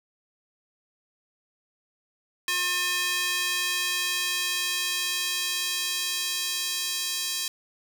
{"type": "tone with high-pass filter sweep", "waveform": "square", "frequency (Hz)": 358.6, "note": "F4", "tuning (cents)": 46, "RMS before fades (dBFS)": -28, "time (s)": [2.48, 7.48], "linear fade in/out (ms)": 2, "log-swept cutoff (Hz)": [2000, 4100], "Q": 1.1, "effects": []}